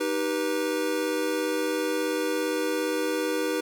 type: chord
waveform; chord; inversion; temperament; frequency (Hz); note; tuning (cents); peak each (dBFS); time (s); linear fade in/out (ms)
square; Eb augmented; none; just; 311.1 / 388.9 / 486.1; Eb4 / G4 / B4; 0 / -14 / -28; -30 / -32 / -29; 0-3.61; 10
effects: none